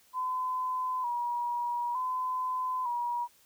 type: tone with vibrato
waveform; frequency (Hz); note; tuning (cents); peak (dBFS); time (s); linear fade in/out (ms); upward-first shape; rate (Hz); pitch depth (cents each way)
sine; 987.8; B5; 0; -29; 0.13-3.28; 50; square; 0.55; 51
effects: white hiss -63 dBFS RMS until 3.45 s